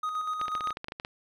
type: tone with tremolo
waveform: triangle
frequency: 1249 Hz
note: D#6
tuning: 6 cents sharp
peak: -26 dBFS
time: 0.03-0.73 s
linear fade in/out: 5 ms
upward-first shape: square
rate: 8.2 Hz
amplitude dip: 40%
type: clicks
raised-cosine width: 0.3 ms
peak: -20 dBFS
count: 12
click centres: 0.414 / 0.482 / 0.552 / 0.608 / 0.673 / 0.706 / 0.771 / 0.844 / 0.884 / 0.921 / 0.999 / 1.049 s
effects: none